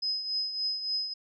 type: tone with tremolo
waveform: sine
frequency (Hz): 5060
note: D#8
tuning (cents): +28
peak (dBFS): -26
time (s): 0.02-1.14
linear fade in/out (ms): 10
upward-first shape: triangle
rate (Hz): 3.5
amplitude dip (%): 65
effects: none